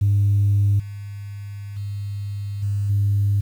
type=tone with level steps; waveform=sine; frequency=101.1 Hz; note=G#2; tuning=46 cents flat; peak=-13 / -30 / -25 / -19 / -15 dBFS; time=0.01-3.41 s; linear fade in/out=10 ms; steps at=0.79 / 1.76 / 2.62 / 2.89 s; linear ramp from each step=10 ms; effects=tanh soft clip ceiling -11 dBFS + 8-bit